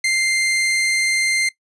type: tone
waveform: sawtooth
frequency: 2093 Hz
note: C7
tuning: in tune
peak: -13 dBFS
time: 0.04-1.49 s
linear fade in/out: 5 ms
effects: noise-tail reverb RT60 0.1 s tail -17 dB re dry + resampled to 24000 Hz